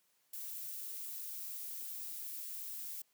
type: noise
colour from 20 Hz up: violet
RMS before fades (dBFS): -44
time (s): 0.33-3.02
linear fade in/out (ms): 5
effects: white hiss -75 dBFS RMS until 3.13 s + high-pass 150 Hz 12 dB/octave